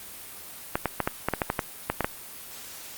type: clicks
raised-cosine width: 0.5 ms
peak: -8 dBFS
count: 12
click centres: 0.755 / 0.857 / 1.003 / 1.075 / 1.286 / 1.337 / 1.418 / 1.501 / 1.592 / 1.9 / 2.007 / 2.045 s
effects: white hiss -42 dBFS RMS until 2.97 s + Opus 32 kbps